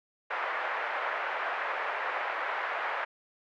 white band-pass noise, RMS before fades -33 dBFS, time 0.3-3.05 s, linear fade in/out 10 ms, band 540 to 1900 Hz, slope 24 dB/octave, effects none

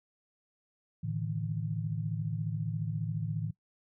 sine chord, A suspended fourth, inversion none, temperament equal with one note detuned, 110 / 146.83 / 161.33 Hz, A2 / D3 / E3, 0 / 0 / -37 cents, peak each -35 / -37 / -35 dBFS, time 1.03-3.51 s, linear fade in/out 10 ms, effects noise-tail reverb RT60 0.1 s tail -20 dB re dry

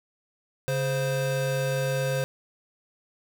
square tone pair together, 138.59 / 523.2 Hz, C#3 / C5, 0 / 0 cents, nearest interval octave + major seventh, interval 2300 cents, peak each -28 dBFS, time 0.68-2.24 s, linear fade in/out 0 ms, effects none

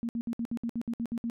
sine tone bursts, 233.1 Hz, A#3, in tune, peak -29 dBFS, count 11, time 0.03-1.299 s, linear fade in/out 0 ms, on 59 ms, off 62 ms, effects none

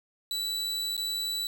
40% pulse tone with dropouts, 3951 Hz, B7, in tune, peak -28 dBFS, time 0.31-1.47 s, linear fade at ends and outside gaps 1 ms, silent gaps 0.967-0.977 s, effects 9-bit

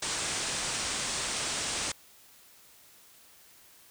white low-pass noise, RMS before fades -33 dBFS, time 0.02-1.92 s, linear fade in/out 5 ms, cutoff 9200 Hz, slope 96 dB/octave, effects white hiss -57 dBFS RMS until 3.9 s

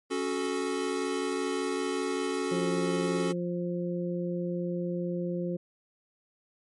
square chord, F# minor, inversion second, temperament equal with one note detuned, 277.2 / 370 / 435.2 Hz, C#4 / F#4 / A4, 0 / 0 / -19 cents, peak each -34 / -33 / -34 dBFS, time 0.1-3.33 s, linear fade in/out 20 ms
harmonic tone, 175.5 Hz, F3, 9 cents sharp, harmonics 1 / 2 / 3, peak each -31 / -34 / -36 dBFS, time 2.51-5.57 s, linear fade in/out 10 ms
effects MP3 48 kbps

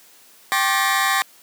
35% pulse tone cluster, 782 / 1076 / 1176 / 1749 / 1903 Hz, G5 / C6 / D6 / A6 / A#6, -4 / +48 / +2 / -11 / +35 cents, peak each -22 dBFS, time 0.52-1.22 s, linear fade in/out 0 ms, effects white hiss -50 dBFS RMS until 1.42 s + high-pass 200 Hz 12 dB/octave

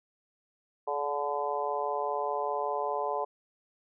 harmonic tone with a mistuned harmonic, 145 Hz, D3, 22 cents flat, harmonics 3 / 4 / 5 / 6 / 7, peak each -35 / -35 / -35 / -35 / -35 dBFS, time 0.87-3.25 s, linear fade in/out 10 ms, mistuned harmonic 3, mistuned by -25 cents, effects none

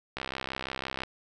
click train, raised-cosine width 0.3 ms, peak -17 dBFS, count 58, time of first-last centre 0.17-1.035 s, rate 65.9 Hz, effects none

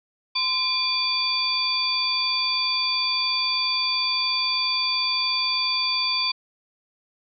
sine tone cluster, 1033 / 2408 / 3466 / 4623 Hz, C6 / D7 / A7 / D8, -22 / +43 / -27 / -28 cents, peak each -30 / -29 / -28 / -23 dBFS, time 0.35-6.32 s, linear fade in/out 10 ms, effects none

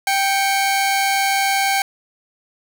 sawtooth tone pair together, 784 / 2205 Hz, G5 / C#7, 0 / -10 cents, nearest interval octave + tritone, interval 1790 cents, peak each -13 / -19 dBFS, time 0.07-1.82 s, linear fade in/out 2 ms, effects none

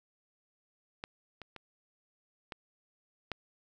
clicks, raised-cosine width 0.3 ms, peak -22 / -29 / -29 / -24 / -19 dBFS, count 5, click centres 1.039 / 1.417 / 1.563 / 2.522 / 3.317 s, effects none

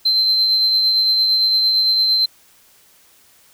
sine tone with tremolo, 4102 Hz, C8, 35 cents flat, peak -10 dBFS, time 0.05-2.26 s, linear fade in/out 10 ms, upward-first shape triangle, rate 8.8 Hz, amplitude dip 35%, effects tanh soft clip ceiling -9 dBFS + white hiss -52 dBFS RMS until 3.53 s

